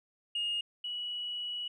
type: tone pair in turn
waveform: sine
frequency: 2851 / 2931 Hz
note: F7 / F#7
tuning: +35 / -17 cents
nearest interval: unison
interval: 48 cents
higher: second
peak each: -29 / -34 dBFS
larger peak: first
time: 0.35-0.61 / 0.84-1.68 s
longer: second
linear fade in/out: 5 ms
effects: tanh soft clip ceiling -27 dBFS